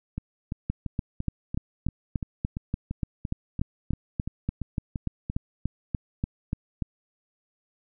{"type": "two click trains", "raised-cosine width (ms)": 5, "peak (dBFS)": [-14, -18], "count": [22, 16], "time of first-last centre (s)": [[0.7, 6.822], [0.18, 5.299]], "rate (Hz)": [3.43, 2.93], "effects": []}